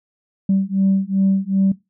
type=beating tone pair; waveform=sine; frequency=192.3 / 194.9 Hz; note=G3 / G3; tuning=-33 / -10 cents; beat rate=2.6 Hz; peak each=-17 dBFS; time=0.49-1.72 s; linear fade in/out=5 ms; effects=noise-tail reverb RT60 0.2 s tail -19 dB re dry + tanh soft clip ceiling -9 dBFS